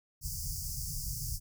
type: band-stop noise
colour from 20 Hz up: pink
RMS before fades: -37 dBFS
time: 0.21-1.4 s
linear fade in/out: 50 ms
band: 160 to 4800 Hz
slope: 96 dB/octave
effects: none